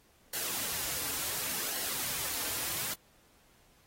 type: noise with flanger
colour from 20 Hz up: white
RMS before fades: -35 dBFS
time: 0.33-2.94 s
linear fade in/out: 5 ms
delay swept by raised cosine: 0.81 to 5.41 ms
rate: 0.69 Hz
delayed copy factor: -0.5
effects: pink hiss -65 dBFS RMS until 3.86 s + AAC 48 kbps